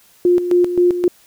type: tone with tremolo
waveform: sine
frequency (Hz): 354.3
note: F4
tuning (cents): +25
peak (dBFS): -9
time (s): 0.25-1.08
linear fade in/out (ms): 2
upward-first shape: square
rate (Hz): 3.8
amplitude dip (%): 65
effects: white hiss -51 dBFS RMS until 1.26 s